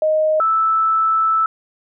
sine tone pair in turn, 622.3 / 1315.5 Hz, D#5 / E6, 0 / -4 cents, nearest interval octave + minor second, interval 1296 cents, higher second, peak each -13 dBFS, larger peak neither, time 0.02-0.4 / 0.4-1.46 s, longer second, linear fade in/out 2 ms, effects none

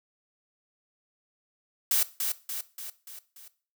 blue noise with echo, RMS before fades -24 dBFS, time 1.91-2.03 s, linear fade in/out 2 ms, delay 290 ms, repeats 5, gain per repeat -5 dB, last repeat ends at 3.48 s, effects noise-tail reverb RT60 0.4 s tail -17 dB re dry

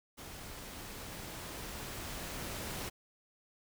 pink noise with level ramp, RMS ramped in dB -48 to -40 dBFS, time 0.17-2.9 s, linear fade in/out 20 ms, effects none

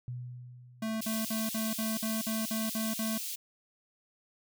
sine tone with exponential decay, 123.47 Hz, B2, in tune, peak -34 dBFS, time 0.08-1.56 s, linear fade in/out 0 ms, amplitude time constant 320 ms
square tone bursts, 220.8 Hz, A3, 6 cents sharp, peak -32 dBFS, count 10, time 0.82-3.179 s, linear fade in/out 5 ms, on 190 ms, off 51 ms
white high-pass noise, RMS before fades -38 dBFS, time 1.01-3.36 s, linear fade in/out 10 ms, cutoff 2800 Hz, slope 24 dB/octave
effects none

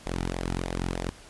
sawtooth tone with flanger, 44.18 Hz, F1, 21 cents sharp, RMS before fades -31 dBFS, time 0.06-1.1 s, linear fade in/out 0 ms, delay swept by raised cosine 0.68 to 1.88 ms, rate 3.2 Hz, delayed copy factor -0.65, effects pink hiss -50 dBFS RMS until 1.29 s + resampled to 24000 Hz

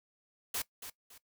white noise with echo, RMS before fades -35 dBFS, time 0.54-0.62 s, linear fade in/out 5 ms, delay 280 ms, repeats 2, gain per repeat -10 dB, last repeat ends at 1.18 s, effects noise-tail reverb RT60 0.1 s tail -19 dB re dry

